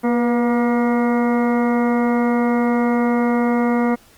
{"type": "harmonic tone with a mistuned harmonic", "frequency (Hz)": 238.1, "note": "A#3", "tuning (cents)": 37, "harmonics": [1, 2, 3, 4, 5, 6, 8, 9], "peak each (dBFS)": [-16, -22, -26, -28, -30, -32, -34, -35], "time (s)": [0.03, 3.96], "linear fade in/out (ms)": 20, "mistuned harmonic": 2, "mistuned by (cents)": 33, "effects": ["pink hiss -50 dBFS RMS until 4.17 s", "Opus 32 kbps"]}